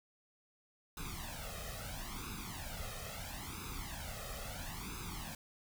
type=noise with flanger; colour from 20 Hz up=pink; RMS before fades=-44 dBFS; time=0.97-5.35 s; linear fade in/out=2 ms; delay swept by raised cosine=0.79 to 1.61 ms; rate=0.75 Hz; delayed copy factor=+0.9; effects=none